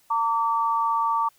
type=tone pair together; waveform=sine; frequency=910 / 1154.4 Hz; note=A#5 / D6; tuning=-42 / -30 cents; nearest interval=major third; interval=412 cents; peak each=-23 dBFS; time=0.1-1.29 s; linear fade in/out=10 ms; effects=white hiss -61 dBFS RMS until 1.38 s